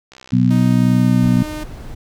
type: click train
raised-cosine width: 0.2 ms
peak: -22 dBFS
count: 40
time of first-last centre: 0.12-0.726 s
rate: 64.4 Hz
type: harmonic tone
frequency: 61.74 Hz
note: B1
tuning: in tune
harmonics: 2 / 3 / 4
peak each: -15 / -15 / -15 dBFS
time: 0.32-1.43 s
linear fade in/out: 10 ms
type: tone with pitch glide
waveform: sawtooth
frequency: 311.1 to 305 Hz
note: D#4 to D#4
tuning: 0 to -34 cents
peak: -22 dBFS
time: 0.5-1.64 s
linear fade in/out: 10 ms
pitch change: -34 cents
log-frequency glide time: 0.81-1.13 s
type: noise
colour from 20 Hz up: brown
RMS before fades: -31 dBFS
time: 1.22-1.95 s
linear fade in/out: 10 ms
effects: none